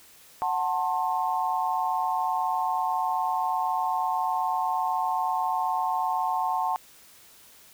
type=chord; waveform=sine; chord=F# diminished; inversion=none; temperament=just; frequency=740 / 888 / 1065.6 Hz; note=F#5 / A5 / C6; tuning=0 / +16 / +31 cents; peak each=-28 / -27 / -30 dBFS; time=0.42-6.76 s; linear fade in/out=0 ms; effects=white hiss -53 dBFS RMS until 7.73 s